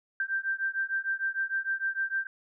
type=beating tone pair; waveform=sine; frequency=1568 / 1574.6 Hz; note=G6 / G6; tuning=0 / +7 cents; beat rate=6.6 Hz; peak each=-31 dBFS; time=0.2-2.27 s; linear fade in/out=2 ms; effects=none